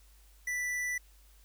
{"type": "tone with hard clipping", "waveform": "triangle", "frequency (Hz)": 1975.5, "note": "B6", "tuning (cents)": 0, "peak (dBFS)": -33, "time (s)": [0.47, 0.98], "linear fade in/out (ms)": 5, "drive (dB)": 16, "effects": ["added 50 Hz sine -57 dBFS peak until 1.44 s", "white hiss -65 dBFS RMS until 1.44 s"]}